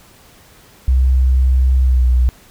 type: tone with pitch glide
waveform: sine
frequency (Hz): 64.5 to 62.05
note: C2 to B1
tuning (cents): -24 to +9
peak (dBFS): -9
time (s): 0.88-2.29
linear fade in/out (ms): 0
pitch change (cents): -67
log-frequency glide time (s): 1.84-2.04
effects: pink hiss -46 dBFS RMS until 2.5 s